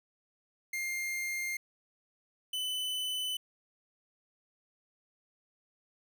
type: tone pair in turn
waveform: 45% pulse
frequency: 2114 / 3010 Hz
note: C7 / F#7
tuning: +17 / +29 cents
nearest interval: tritone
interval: 612 cents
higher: second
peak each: -33 / -32 dBFS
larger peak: second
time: 0.73-1.57 / 2.53-3.37 s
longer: neither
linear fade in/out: 5 ms
effects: none